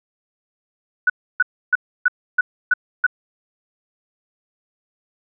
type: tone bursts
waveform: sine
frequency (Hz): 1480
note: F#6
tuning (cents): 0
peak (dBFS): -11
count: 7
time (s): 1.07-3.066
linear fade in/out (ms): 5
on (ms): 28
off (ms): 300
effects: none